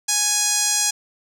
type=tone with band-pass filter; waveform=sawtooth; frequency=830.6 Hz; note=G#5; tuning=in tune; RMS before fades=-20 dBFS; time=0.08-0.91 s; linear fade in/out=10 ms; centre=6900 Hz; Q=2.6; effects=none